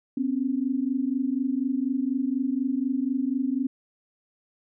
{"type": "tone pair together", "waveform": "sine", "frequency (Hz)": [252.1, 276.2], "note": ["B3", "C#4"], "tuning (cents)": [36, -6], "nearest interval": "major second", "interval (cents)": 158, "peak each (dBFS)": -26, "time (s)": [0.17, 3.67], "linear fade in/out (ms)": 5, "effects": []}